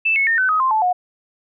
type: tone with pitch steps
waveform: sine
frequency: 2642 / 2196 / 1825.5 / 1517.4 / 1261.3 / 1048.5 / 871.5 / 724.5 Hz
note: E7 / C#7 / A#6 / F#6 / D#6 / C6 / A5 / F#5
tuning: +3 / -17 / -37 / +43 / +23 / +3 / -17 / -37 cents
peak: -14 dBFS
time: 0.05-0.93 s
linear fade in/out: 10 ms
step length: 110 ms
effects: none